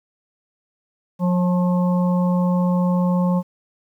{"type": "harmonic tone with a mistuned harmonic", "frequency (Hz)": 179.4, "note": "F3", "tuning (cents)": 47, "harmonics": [1, 3, 5, 6], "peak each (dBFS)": [-16, -26, -30, -32], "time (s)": [1.19, 3.43], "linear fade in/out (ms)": 50, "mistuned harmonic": 5, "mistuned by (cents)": -40, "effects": ["9-bit"]}